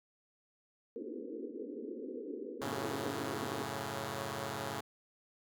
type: band-pass noise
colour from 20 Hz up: white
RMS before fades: -43 dBFS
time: 0.96-3.63 s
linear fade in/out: 0 ms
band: 230 to 490 Hz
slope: 96 dB/octave
type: chord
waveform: 5% pulse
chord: F# minor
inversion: none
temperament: equal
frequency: 92.5 / 110 / 138.59 Hz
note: F#2 / A2 / C#3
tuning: 0 / 0 / 0 cents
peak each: -34 / -30 / -29 dBFS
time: 2.61-4.81 s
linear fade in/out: 10 ms
effects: none